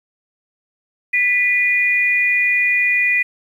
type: tone pair together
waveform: sine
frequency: 1982 / 2442 Hz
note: B6 / D#7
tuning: +6 / -33 cents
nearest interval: major third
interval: 361 cents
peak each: -16 dBFS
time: 1.13-3.23 s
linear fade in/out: 10 ms
effects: 8-bit